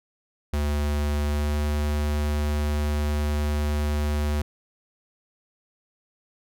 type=tone with pitch glide; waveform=square; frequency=73.42 to 74.19 Hz; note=D2 to D2; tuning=0 to +18 cents; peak=-23 dBFS; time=0.53-4.42 s; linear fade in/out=5 ms; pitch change=+18 cents; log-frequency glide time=1.25-1.59 s; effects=none